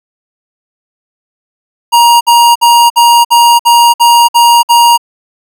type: tone bursts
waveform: square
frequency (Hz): 944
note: A#5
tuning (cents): +22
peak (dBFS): -3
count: 9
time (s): 1.92-4.978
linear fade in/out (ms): 20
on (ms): 290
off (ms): 56
effects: none